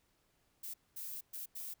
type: noise bursts at uneven times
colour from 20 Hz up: violet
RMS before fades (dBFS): -44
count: 4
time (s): 0.63-0.74 / 0.96-1.21 / 1.33-1.46 / 1.55-1.74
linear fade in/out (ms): 10
effects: pink hiss -75 dBFS RMS until 1.8 s